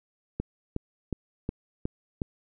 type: click train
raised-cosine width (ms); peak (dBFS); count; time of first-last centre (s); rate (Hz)
3; -16; 6; 0.4-2.218; 2.75
effects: none